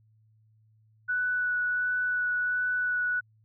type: tone with vibrato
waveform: sine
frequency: 1480 Hz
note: F#6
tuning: in tune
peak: -25 dBFS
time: 1.08-3.21 s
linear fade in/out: 20 ms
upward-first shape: sine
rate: 1.4 Hz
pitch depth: 10 cents each way
effects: added 109 Hz sine -60 dBFS peak until 3.44 s